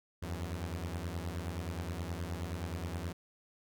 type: beating tone pair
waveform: sawtooth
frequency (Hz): 82 / 91.5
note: E2 / F#2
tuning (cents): -9 / -19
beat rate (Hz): 9.5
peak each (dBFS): -35 / -36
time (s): 0.22-3.13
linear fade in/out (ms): 10
effects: none

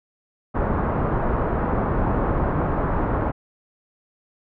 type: low-pass noise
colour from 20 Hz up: pink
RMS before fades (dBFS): -22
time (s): 0.54-3.32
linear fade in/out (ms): 20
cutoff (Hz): 1300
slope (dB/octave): 24
effects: none

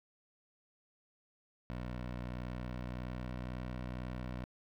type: tone with pitch glide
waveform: 15% pulse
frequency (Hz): 61.3 to 62.08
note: B1 to B1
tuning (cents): -12 to +10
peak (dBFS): -33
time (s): 1.7-4.44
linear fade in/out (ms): 0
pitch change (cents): +22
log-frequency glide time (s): 2.25-3.43
effects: low-pass 3000 Hz 12 dB/octave + 10-bit

